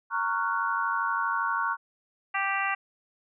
sine chord, Gb major seventh, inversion first, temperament just, 925 / 1110 / 1387.5 / 1480 Hz, Bb5 / Db6 / F6 / Gb6, -14 / +2 / -12 / 0 cents, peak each -31 / -29 / -32 / -31 dBFS, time 0.1-1.77 s, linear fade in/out 50 ms
harmonic tone, 392 Hz, G4, in tune, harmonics 2 / 3 / 4 / 5 / 6 / 7, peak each -32 / -31 / -33 / -31 / -36 / -34 dBFS, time 2.34-2.75 s, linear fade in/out 10 ms
effects none

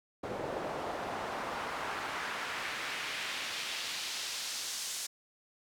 pink noise with band-pass filter sweep, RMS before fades -38 dBFS, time 0.23-5.07 s, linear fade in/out 10 ms, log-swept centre 490 to 6900 Hz, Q 1.1, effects none

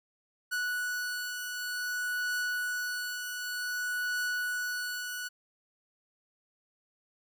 45% pulse beating tone pair, 1474 / 1474.54 Hz, F#6 / F#6, -7 / -6 cents, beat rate 0.54 Hz, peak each -32 / -40 dBFS, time 0.51-5.29 s, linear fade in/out 20 ms, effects none

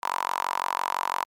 sawtooth tone with high-pass filter, 45.95 Hz, F#1, 11 cents flat, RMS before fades -28 dBFS, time 0.02-1.25 s, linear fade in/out 20 ms, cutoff 970 Hz, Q 7.4, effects MP3 96 kbps

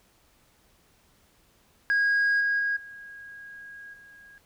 sine tone with level steps, 1640 Hz, G#6, 22 cents flat, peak -18 / -21 / -23 / -41 / -48 dBFS, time 1.9-4.38 s, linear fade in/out 0 ms, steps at 2.4 / 2.59 / 2.76 / 3.93 s, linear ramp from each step 10 ms, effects tanh soft clip ceiling -19 dBFS + pink hiss -63 dBFS RMS until 4.45 s

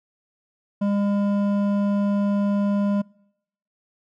sine tone with hard clipping, 202.2 Hz, G#3, 46 cents flat, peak -21 dBFS, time 0.81-3.02 s, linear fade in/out 10 ms, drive 10 dB, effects noise-tail reverb RT60 0.8 s tail -26 dB re dry

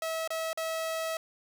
sawtooth tone with dropouts, 647 Hz, E5, 32 cents flat, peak -27 dBFS, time 0.02-1.17 s, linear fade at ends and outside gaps 2 ms, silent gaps 0.276-0.304 / 0.531-0.574 s, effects none

